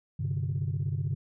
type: chord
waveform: sine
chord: G suspended fourth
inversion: none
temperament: equal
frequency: 98 / 130.81 / 146.83 Hz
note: G2 / C3 / D3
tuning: 0 / 0 / 0 cents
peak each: -31 dBFS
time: 0.19-1.15 s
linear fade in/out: 10 ms
effects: tanh soft clip ceiling -22 dBFS